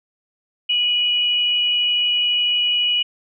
sine tone pair together, 2466 / 2928 Hz, D#7 / F#7, -16 / -19 cents, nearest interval minor third, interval 297 cents, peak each -26 / -16 dBFS, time 0.69-3.03 s, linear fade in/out 10 ms, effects none

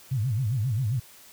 sine tone with vibrato, 118 Hz, A#2, 22 cents sharp, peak -23 dBFS, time 0.11-1 s, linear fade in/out 10 ms, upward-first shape sine, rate 7.5 Hz, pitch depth 260 cents each way, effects white hiss -51 dBFS RMS until 1.32 s

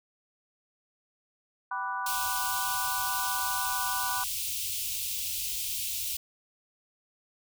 sine chord, G major seventh, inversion none, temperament equal with one note detuned, 772.8 / 987.8 / 1174.7 / 1480 Hz, G5 / B5 / D6 / F#6, -25 / 0 / 0 / 0 cents, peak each -39 / -33 / -37 / -36 dBFS, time 1.71-4.24 s, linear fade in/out 5 ms
white band-stop noise, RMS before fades -33 dBFS, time 2.06-6.17 s, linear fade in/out 5 ms, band 110 to 2500 Hz, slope 48 dB/octave
effects none

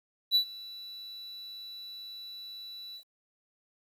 triangle tone with ADSR envelope, 3951 Hz, B7, in tune, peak -18 dBFS, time 0.31-3.04 s, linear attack 44 ms, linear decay 88 ms, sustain -22 dB, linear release 84 ms, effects 10-bit

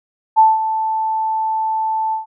sine tone with ADSR envelope, 880 Hz, A5, in tune, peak -5 dBFS, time 0.36-2.26 s, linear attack 30 ms, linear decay 190 ms, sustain -11 dB, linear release 130 ms, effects none

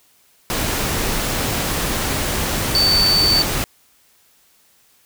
sine tone in noise, 4546 Hz, C#8, 43 cents sharp, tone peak -13 dBFS, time 2.75-3.42 s, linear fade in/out 0 ms, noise pink, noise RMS -21 dBFS, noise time 0.5-3.64 s, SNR +5 dB, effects white hiss -56 dBFS RMS until 5.05 s

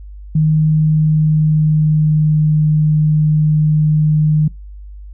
sine tone with pitch glide, 155.56 to 153.33 Hz, D#3 to D#3, 0 to -25 cents, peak -9 dBFS, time 0.35-4.48 s, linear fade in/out 5 ms, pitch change -25 cents, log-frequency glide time 0.63-2.55 s, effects noise-tail reverb RT60 0.2 s tail -24 dB re dry + added 50 Hz sine -30 dBFS peak until 5.13 s

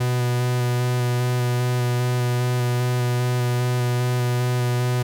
45% pulse tone with vibrato, 123.47 Hz, B2, in tune, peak -19 dBFS, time 0-5.03 s, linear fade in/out 10 ms, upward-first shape square, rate 2.5 Hz, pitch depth 10 cents each way, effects none

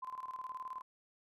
sine tone with tremolo, 1030 Hz, C6, 28 cents flat, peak -39 dBFS, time 0.02-0.82 s, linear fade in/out 10 ms, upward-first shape square, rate 19 Hz, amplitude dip 70%, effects none

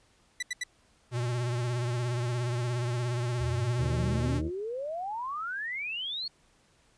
sawtooth tone bursts, 1976 Hz, B6, in tune, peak -26 dBFS, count 3, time 0.4-0.637 s, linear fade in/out 5 ms, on 27 ms, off 78 ms
square tone with vibrato, 121.4 Hz, B2, 29 cents flat, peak -29 dBFS, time 1.11-4.42 s, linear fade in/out 50 ms, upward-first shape triangle, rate 17 Hz, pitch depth 65 cents each way
sine exponential sweep, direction up, 73.42 to 4430 Hz, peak -32 dBFS, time 3.4-6.28 s, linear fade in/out 5 ms
harmonic tone, 77.5 Hz, D#2, 6 cents flat, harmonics 1 / 2 / 3 / 4 / 5 / 6 / 7 / 8, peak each -32 / -38 / -42 / -44 / -46 / -48 / -49 / -50 dBFS, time 3.77-4.51 s, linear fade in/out 50 ms
effects pink hiss -65 dBFS RMS until 6.97 s + resampled to 22050 Hz

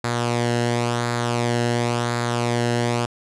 sawtooth tone with flanger, 119.4 Hz, A#2, 42 cents sharp, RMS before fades -22 dBFS, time 0.04-3.06 s, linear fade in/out 5 ms, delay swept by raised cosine 0.34 to 0.86 ms, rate 0.94 Hz, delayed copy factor -0.55, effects resampled to 22050 Hz

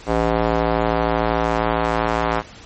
square tone with band-pass filter sweep, 56.4 Hz, A1, 44 cents sharp, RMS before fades -19 dBFS, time 0.06-2.43 s, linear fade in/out 50 ms, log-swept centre 620 to 1000 Hz, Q 1.1, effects pink hiss -41 dBFS RMS until 2.65 s + MP3 32 kbps

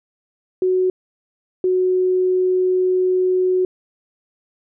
sine tone pair in turn, 370 / 368.6 Hz, F#4 / F#4, 0 / -7 cents, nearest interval unison, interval 7 cents, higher first, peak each -14 dBFS, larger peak neither, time 0.62-0.9 / 1.64-3.65 s, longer second, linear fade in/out 2 ms, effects none

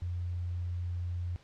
sine tone, 88 Hz, F2, 14 cents sharp, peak -32 dBFS, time 0.02-1.36 s, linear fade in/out 0 ms, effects pink hiss -61 dBFS RMS until 1.43 s + low-pass 5000 Hz 12 dB/octave

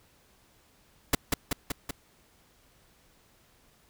pink noise with echo, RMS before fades -21 dBFS, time 1.13-1.15 s, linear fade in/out 5 ms, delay 190 ms, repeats 4, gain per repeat -3 dB, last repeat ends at 1.91 s, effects pink hiss -63 dBFS RMS until 3.89 s

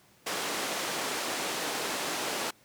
pink band-pass noise, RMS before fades -33 dBFS, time 0.26-2.51 s, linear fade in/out 10 ms, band 340 to 9500 Hz, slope 12 dB/octave, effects pink hiss -61 dBFS RMS until 2.64 s + high-pass 100 Hz 12 dB/octave

